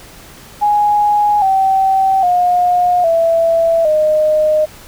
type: tone with pitch steps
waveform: sine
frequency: 830.6 / 770.5 / 714.8 / 663.1 / 615.1 Hz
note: G#5 / G5 / F5 / E5 / D#5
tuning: 0 / -30 / +40 / +10 / -20 cents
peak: -9 dBFS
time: 0.61-4.66 s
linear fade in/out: 20 ms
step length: 810 ms
effects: pink hiss -38 dBFS RMS until 4.87 s